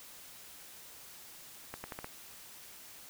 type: accelerating click train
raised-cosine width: 0.5 ms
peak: -25 dBFS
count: 5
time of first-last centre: 1.74-2.044 s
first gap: 100 ms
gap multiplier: 0.82
effects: white hiss -52 dBFS RMS until 3.09 s